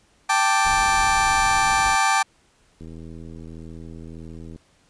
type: chord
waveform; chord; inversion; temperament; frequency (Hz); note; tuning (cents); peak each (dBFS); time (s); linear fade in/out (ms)
30% pulse; G suspended second; none; just; 784 / 882 / 1176; G5 / A5 / D6; 0 / +4 / +2; -19 / -19 / -19; 0.29-2.23; 10
type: noise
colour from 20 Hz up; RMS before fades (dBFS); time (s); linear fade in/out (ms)
brown; -33; 0.64-1.96; 20
type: click train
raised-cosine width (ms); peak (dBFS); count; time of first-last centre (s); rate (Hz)
3; -27; 144; 2.81-4.56; 81.7
effects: pink hiss -60 dBFS RMS until 4.89 s + resampled to 22050 Hz